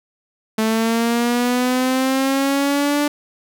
sawtooth linear sweep, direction up, 218.3 to 293.7 Hz, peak -12 dBFS, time 0.58-3.08 s, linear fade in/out 5 ms, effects none

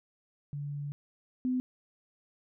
sine tone pair in turn, 144.1 / 253.7 Hz, D3 / B3, -33 / +47 cents, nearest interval minor seventh, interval 980 cents, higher second, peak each -34 / -27 dBFS, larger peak second, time 0.53-0.92 / 1.45-1.6 s, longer first, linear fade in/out 0 ms, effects none

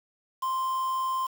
triangle tone with quantisation, 1046 Hz, C6, 1 cent flat, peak -24 dBFS, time 0.42-1.27 s, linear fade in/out 10 ms, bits 7, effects none

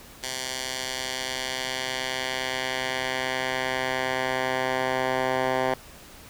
10% pulse tone with band-pass filter sweep, 129.7 Hz, C3, 15 cents flat, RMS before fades -28 dBFS, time 0.23-5.74 s, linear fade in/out 2 ms, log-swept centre 5700 to 1000 Hz, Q 0.83, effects pink hiss -47 dBFS RMS until 6.29 s

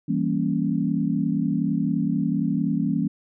sine chord, E diminished seventh, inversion none, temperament equal, 164.81 / 196 / 233.1 / 277.2 Hz, E3 / G3 / Bb3 / Db4, 0 / 0 / 0 / 0 cents, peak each -26 dBFS, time 0.08-3.08 s, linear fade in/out 10 ms, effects none

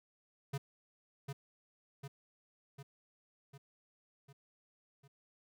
square tone with echo, 138.59 Hz, C#3, in tune, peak -36 dBFS, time 0.53-0.58 s, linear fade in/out 10 ms, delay 750 ms, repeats 6, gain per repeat -4 dB, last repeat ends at 5.08 s, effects none

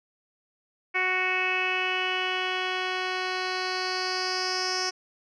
10% pulse tone with low-pass filter sweep, 370 Hz, F#4, in tune, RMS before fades -28 dBFS, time 0.94-4.91 s, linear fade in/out 20 ms, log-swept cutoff 2300 to 5500 Hz, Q 5.9, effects none

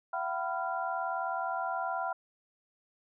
sine tone cluster, 678 / 757 / 993 / 1384 Hz, E5 / F#5 / B5 / F6, +49 / +39 / +9 / -16 cents, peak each -37 / -35 / -37 / -37 dBFS, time 0.13-2.13 s, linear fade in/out 5 ms, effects none

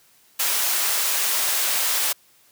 white high-pass noise, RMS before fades -22 dBFS, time 0.39-2.13 s, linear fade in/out 10 ms, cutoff 600 Hz, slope 12 dB/octave, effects white hiss -57 dBFS RMS until 2.51 s + high-pass 60 Hz 12 dB/octave

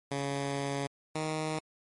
10% pulse tone pair in turn, 139.9 / 156.24 Hz, C#3 / D#3, +16 / +8 cents, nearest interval major second, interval 192 cents, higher second, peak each -23 dBFS, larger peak neither, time 0.11-0.87 / 1.15-1.59 s, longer first, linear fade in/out 5 ms, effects MP3 48 kbps

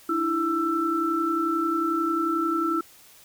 sine tone cluster, 299.3 / 330.5 / 1331 Hz, D4 / E4 / E6, +33 / +5 / +16 cents, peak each -32 / -25 / -25 dBFS, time 0.09-2.81 s, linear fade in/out 5 ms, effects white hiss -52 dBFS RMS until 3.24 s

